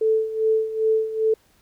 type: tone with tremolo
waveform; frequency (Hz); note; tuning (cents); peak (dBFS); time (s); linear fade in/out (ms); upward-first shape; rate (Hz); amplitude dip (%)
sine; 440; A4; 0; -15; 0.01-1.34; 5; sine; 2.5; 75
effects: pink hiss -60 dBFS RMS until 1.61 s